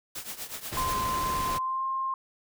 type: noise with tremolo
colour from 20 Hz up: white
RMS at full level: -35 dBFS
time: 0.15-0.93 s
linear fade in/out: 5 ms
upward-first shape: triangle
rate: 8.2 Hz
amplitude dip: 85%
type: noise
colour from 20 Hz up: pink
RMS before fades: -34 dBFS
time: 0.71-1.59 s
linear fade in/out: 20 ms
type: tone with pitch glide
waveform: sine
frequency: 1039 to 1060.8 Hz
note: C6 to C6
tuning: -12 to +23 cents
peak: -27 dBFS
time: 0.77-2.14 s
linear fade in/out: 2 ms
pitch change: +35 cents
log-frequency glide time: 1.59-1.85 s
effects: none